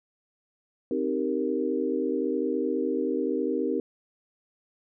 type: chord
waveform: sine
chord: C minor seventh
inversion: none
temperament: equal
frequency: 261.6 / 311.1 / 392 / 466.2 Hz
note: C4 / Eb4 / G4 / Bb4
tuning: 0 / 0 / 0 / 0 cents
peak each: -30 dBFS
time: 0.91-3.8 s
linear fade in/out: 2 ms
effects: none